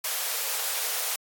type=high-pass noise; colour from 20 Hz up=white; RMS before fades=-29 dBFS; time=0.04-1.16 s; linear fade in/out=5 ms; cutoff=440 Hz; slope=96 dB/octave; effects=AAC 64 kbps